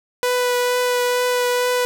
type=tone with vibrato; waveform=sawtooth; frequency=493.9 Hz; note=B4; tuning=in tune; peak=-13 dBFS; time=0.23-1.85 s; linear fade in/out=0 ms; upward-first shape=triangle; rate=2.2 Hz; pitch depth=12 cents each way; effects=none